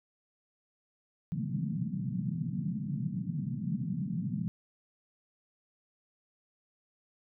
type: band-pass noise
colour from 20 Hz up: pink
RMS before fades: -34 dBFS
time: 1.32-4.48 s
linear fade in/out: 0 ms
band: 130 to 220 Hz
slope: 48 dB/octave
effects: none